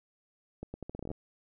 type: accelerating click train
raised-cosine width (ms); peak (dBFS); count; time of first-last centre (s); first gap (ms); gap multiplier
2; -26; 12; 0.63-1.115; 110; 0.79
effects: none